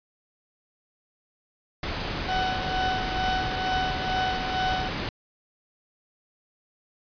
pink noise, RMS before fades -30 dBFS, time 1.83-5.09 s, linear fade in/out 2 ms
35% pulse tone with tremolo, 748 Hz, F#5, 19 cents sharp, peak -22 dBFS, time 2.28-4.89 s, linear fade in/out 10 ms, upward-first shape sine, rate 2.2 Hz, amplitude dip 60%
effects resampled to 11025 Hz

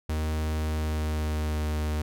45% pulse tone with pitch glide, 77.78 to 76.31 Hz, D#2 to D#2, 0 to -33 cents, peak -26 dBFS, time 0.09-2.02 s, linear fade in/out 5 ms, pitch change -33 cents, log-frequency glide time 0.6-1.68 s, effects none

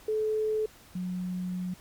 sine tone pair in turn, 432.4 / 181.8 Hz, A4 / F#3, -30 / -30 cents, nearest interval octave + minor third, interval 1500 cents, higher first, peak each -25 / -30 dBFS, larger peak first, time 0.08-0.66 / 0.95-1.74 s, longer second, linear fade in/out 5 ms, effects pink hiss -54 dBFS RMS until 1.8 s + MP3 96 kbps

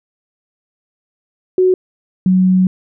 sine tone pair in turn, 370 / 185.52 Hz, F#4 / F#3, 0 / +5 cents, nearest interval octave, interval 1195 cents, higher first, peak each -8 dBFS, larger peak neither, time 1.58-1.74 / 2.26-2.67 s, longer second, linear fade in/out 2 ms, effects none

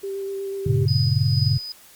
sine tone with vibrato, 392 Hz, G4, in tune, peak -26 dBFS, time 0.03-0.86 s, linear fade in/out 10 ms, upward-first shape square, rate 8.1 Hz, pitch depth 10 cents each way
sine chord, G diminished, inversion none, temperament just, 98 / 117.6 / 141.12 Hz, G2 / Bb2 / Db3, 0 / +16 / +31 cents, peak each -22 / -21 / -21 dBFS, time 0.66-1.58 s, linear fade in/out 5 ms
sine tone with tremolo, 4978 Hz, D#8, in tune, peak -25 dBFS, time 0.88-1.72 s, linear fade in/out 2 ms, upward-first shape sine, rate 2.3 Hz, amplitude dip 50%
effects white hiss -49 dBFS RMS until 1.95 s + Opus 48 kbps

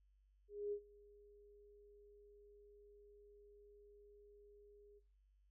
sine tone with ADSR envelope, 411.4 Hz, G#4, 16 cents flat, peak -39 dBFS, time 0.48-5 s, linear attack 240 ms, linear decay 74 ms, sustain -24 dB, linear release 25 ms, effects noise-tail reverb RT60 0.3 s tail -17 dB re dry + added 49 Hz sine -70 dBFS peak until 5.5 s

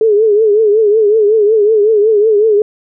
sine tone with vibrato, 426.8 Hz, G#4, 47 cents sharp, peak -6 dBFS, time 0.01-2.62 s, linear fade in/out 2 ms, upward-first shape triangle, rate 5.4 Hz, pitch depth 110 cents each way, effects none

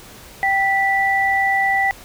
sine tone pair together, 781 / 1968 Hz, G5 / B6, -7 / -7 cents, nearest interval octave + major third, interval 1600 cents, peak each -18 / -17 dBFS, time 0.43-1.91 s, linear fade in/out 0 ms, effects pink hiss -41 dBFS RMS until 2.04 s

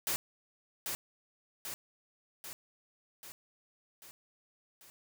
white noise with echo, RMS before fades -33 dBFS, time 0.07-0.16 s, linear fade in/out 0 ms, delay 790 ms, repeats 6, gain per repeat -4 dB, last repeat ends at 4.9 s, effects none

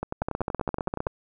two click trains, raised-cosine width 1 ms, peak -15 / -13 dBFS, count 12 / 14, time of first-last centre 0.03-1.068 / 0.22-1.07 s, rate 10.6 / 15.3 Hz, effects none

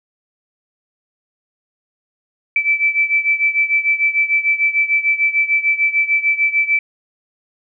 sine beating tone pair, 2317 / 2323.7 Hz, D7 / D7, -24 / -19 cents, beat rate 6.7 Hz, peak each -15 / -18 dBFS, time 2.56-6.79 s, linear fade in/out 2 ms, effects none

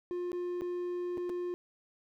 triangle tone with dropouts, 354.6 Hz, F4, 26 cents sharp, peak -31 dBFS, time 0.11-1.54 s, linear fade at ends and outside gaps 0 ms, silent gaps 0.318-0.33 / 0.61-0.619 / 1.173-1.179 / 1.294-1.299 s, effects none

